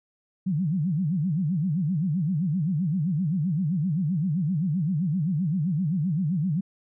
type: tone with vibrato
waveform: sine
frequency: 167.4 Hz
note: E3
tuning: 27 cents sharp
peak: -22 dBFS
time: 0.46-6.61 s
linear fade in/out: 10 ms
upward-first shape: sine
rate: 7.7 Hz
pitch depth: 270 cents each way
effects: none